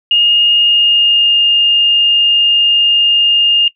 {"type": "tone with pitch glide", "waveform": "sine", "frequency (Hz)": [2845, 2825], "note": ["F7", "F7"], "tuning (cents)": [31, 19], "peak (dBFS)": -7, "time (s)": [0.11, 3.68], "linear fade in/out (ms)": 2, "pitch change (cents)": -12, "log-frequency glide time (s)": [0.57, 1.38], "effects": ["noise-tail reverb RT60 0.1 s tail -20 dB re dry"]}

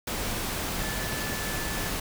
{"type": "tone in noise", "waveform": "sine", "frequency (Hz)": 1741, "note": "A6", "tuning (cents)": -19, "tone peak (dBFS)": -38, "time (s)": [0.8, 1.9], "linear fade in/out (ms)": 5, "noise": "pink", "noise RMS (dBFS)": -31, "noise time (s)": [0.07, 2], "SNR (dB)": -10, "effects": []}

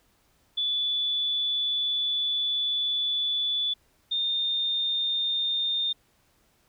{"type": "tone pair in turn", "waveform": "sine", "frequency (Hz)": [3461, 3634], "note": ["A7", "A#7"], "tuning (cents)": [-29, -45], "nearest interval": "minor second", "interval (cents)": 84, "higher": "second", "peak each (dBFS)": -24, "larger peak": "neither", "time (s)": [[0.57, 3.74], [4.11, 5.93]], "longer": "first", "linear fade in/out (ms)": 10, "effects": ["pink hiss -66 dBFS RMS until 6.68 s"]}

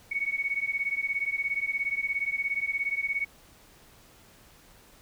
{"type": "beating tone pair", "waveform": "sine", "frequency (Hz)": [2217, 2234], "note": ["C#7", "C#7"], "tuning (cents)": [0, 13], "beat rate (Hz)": 17, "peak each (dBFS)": -30, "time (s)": [0.11, 3.25], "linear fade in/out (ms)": 10, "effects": ["pink hiss -56 dBFS RMS until 5.01 s"]}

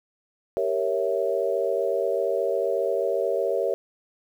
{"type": "chord", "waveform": "sine", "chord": "G diminished seventh", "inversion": "none", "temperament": "equal", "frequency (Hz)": [392, 466.2, 554.4, 659.3], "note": ["G4", "Bb4", "Db5", "Fb5"], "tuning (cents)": [0, 0, 0, 0], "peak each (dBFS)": [-28, -27, -26, -29], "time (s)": [0.57, 3.74], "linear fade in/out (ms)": 0, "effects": ["9-bit"]}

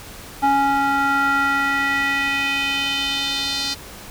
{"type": "tone with band-pass filter sweep", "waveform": "square", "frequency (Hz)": 277.2, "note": "C#4", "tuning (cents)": 0, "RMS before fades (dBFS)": -20, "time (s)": [0.42, 3.75], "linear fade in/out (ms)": 20, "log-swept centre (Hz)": [910, 4500], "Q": 3, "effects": ["pink hiss -38 dBFS RMS until 4.1 s"]}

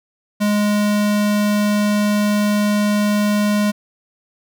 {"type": "tone", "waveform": "square", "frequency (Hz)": 207.7, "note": "G#3", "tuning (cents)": 0, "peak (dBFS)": -15, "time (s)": [0.4, 3.72], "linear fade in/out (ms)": 20, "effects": []}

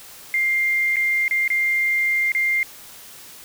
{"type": "tone with dropouts", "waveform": "sine", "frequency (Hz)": 2100, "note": "C7", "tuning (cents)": 6, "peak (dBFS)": -17, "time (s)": [0.34, 2.63], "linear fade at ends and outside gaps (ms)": 1, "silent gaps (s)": [[0.959, 0.967], [1.28, 1.31], [1.478, 1.502], [2.319, 2.349]], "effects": ["white hiss -42 dBFS RMS until 3.44 s"]}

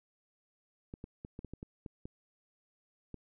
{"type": "clicks", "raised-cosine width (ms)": 3, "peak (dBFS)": -30, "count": 10, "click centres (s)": [0.939, 1.041, 1.249, 1.391, 1.447, 1.536, 1.629, 1.862, 2.055, 3.143], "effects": []}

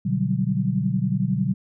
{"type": "chord", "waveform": "sine", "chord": "G major seventh", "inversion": "first", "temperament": "equal", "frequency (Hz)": [123.47, 146.83, 185, 196], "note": ["B2", "D3", "F#3", "G3"], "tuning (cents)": [0, 0, 0, 0], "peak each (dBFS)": [-26, -26, -24, -26], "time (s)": [0.05, 1.54], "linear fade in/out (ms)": 10, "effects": []}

